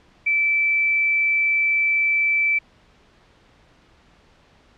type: tone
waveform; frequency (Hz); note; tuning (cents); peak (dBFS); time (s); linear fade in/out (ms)
sine; 2322; D7; -20; -16; 0.26-2.59; 10
effects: pink hiss -55 dBFS RMS until 4.77 s + low-pass 4000 Hz 12 dB/octave